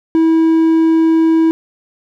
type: tone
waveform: triangle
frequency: 324.4 Hz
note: E4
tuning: 28 cents flat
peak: -6 dBFS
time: 0.15-1.51 s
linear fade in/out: 0 ms
effects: none